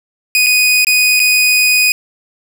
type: tone with dropouts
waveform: sawtooth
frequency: 2487 Hz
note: D#7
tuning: 1 cent flat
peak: -5 dBFS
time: 0.35-1.92 s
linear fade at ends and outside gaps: 1 ms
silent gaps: 0.463-0.467 / 0.847-0.869 / 1.195-1.2 s
effects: none